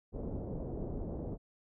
pink low-pass noise, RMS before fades -39 dBFS, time 0.12-1.38 s, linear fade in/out 50 ms, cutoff 590 Hz, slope 24 dB/octave, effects none

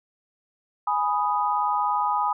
sine chord, G# minor, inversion none, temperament equal, 830.6 / 987.8 / 1244.5 Hz, G#5 / B5 / D#6, 0 / 0 / 0 cents, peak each -25 / -25 / -26 dBFS, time 0.87-2.33 s, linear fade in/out 5 ms, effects none

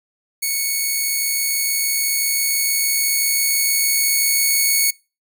5% pulse tone with level ramp, 2217 Hz, C#7, in tune, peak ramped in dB -9 to -4 dBFS, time 0.42-4.91 s, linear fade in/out 10 ms, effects noise-tail reverb RT60 0.3 s tail -24 dB re dry

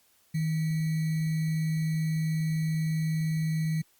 sine tone with sample-and-hold, 158.8 Hz, D#3, 36 cents sharp, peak -25 dBFS, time 0.34-3.82 s, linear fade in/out 10 ms, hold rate 2100 Hz, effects white hiss -65 dBFS RMS until 3.99 s + Opus 48 kbps

